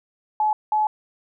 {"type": "tone bursts at uneven times", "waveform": "sine", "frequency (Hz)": 855, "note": "A5", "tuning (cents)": -50, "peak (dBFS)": -17, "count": 2, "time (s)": [[0.4, 0.53], [0.72, 0.87]], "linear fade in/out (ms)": 2, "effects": []}